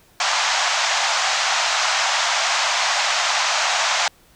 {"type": "band-pass noise", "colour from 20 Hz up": "pink", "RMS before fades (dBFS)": -20, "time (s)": [0.2, 4.08], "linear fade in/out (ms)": 2, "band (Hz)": [670, 7100], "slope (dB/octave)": 48, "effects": ["pink hiss -54 dBFS RMS until 4.35 s"]}